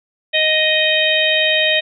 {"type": "harmonic tone", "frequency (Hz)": 623, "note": "D#5", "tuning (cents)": 2, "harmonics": [1, 3, 4, 5, 6], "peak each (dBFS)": [-19, -19, -19, -19, -19], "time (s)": [0.33, 1.81], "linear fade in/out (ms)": 20, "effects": []}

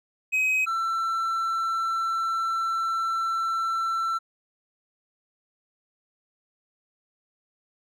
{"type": "tone pair in turn", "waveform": "triangle", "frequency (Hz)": [2531, 1340.8], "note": ["D#7", "E6"], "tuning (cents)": [29, 29], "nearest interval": "major seventh", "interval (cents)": 1100, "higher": "first", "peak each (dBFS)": [-19, -22], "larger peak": "first", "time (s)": [[0.32, 0.66], [0.66, 4.19]], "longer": "second", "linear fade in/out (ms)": 20, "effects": []}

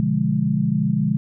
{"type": "chord", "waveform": "sine", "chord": "B diminished seventh", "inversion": "none", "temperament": "equal", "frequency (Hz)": [123.47, 146.83, 174.61, 207.7], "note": ["B2", "D3", "F3", "Ab3"], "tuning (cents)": [0, 0, 0, 0], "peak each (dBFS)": [-26, -22, -23, -21], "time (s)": [0, 1.17], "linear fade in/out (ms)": 0, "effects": []}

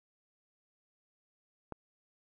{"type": "click", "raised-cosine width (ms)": 1, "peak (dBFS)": -26, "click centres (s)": 1.723, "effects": []}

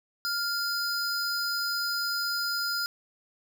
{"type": "tone pair together", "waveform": "square", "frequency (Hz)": [1399, 4985], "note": ["F6", "D#8"], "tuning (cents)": [3, 2], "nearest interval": "octave + minor seventh", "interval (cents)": 2199, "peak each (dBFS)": [-31, -31], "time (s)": [0.25, 2.86], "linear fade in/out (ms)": 0, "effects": []}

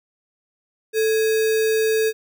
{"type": "tone with sample-and-hold", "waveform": "sine", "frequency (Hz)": 440, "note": "A4", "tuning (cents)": 0, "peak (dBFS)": -16, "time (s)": [0.93, 2.13], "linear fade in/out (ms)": 50, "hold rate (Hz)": 2100, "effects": []}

